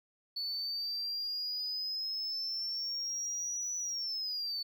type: exponential two-way sweep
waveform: sine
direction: up then down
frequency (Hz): 4449 to 5940 to 4449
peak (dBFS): -32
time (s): 0.36-4.63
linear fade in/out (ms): 10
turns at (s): 3.77
effects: tanh soft clip ceiling -32 dBFS + 12-bit